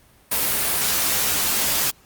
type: noise with comb filter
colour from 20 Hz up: white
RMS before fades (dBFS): -21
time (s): 0.31-1.91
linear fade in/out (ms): 10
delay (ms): 14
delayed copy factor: +0.5
effects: pink hiss -54 dBFS RMS until 2.05 s + Opus 32 kbps